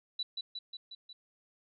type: tone with echo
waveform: sine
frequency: 3951 Hz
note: B7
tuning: in tune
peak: -32 dBFS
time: 0.19-0.23 s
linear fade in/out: 5 ms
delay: 180 ms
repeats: 5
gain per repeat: -3 dB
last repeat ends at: 1.13 s
effects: none